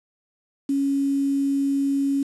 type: tone with quantisation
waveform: sine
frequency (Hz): 277.2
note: C#4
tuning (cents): 0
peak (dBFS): -19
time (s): 0.69-2.23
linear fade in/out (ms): 5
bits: 7
effects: resampled to 24000 Hz